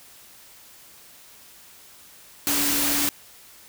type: tone in noise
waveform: sine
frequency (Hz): 287.1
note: D4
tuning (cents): -39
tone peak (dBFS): -29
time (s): 2.47-3.09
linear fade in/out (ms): 0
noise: white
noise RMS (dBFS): -23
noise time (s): 2.47-3.09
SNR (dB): -9
effects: white hiss -49 dBFS RMS until 3.68 s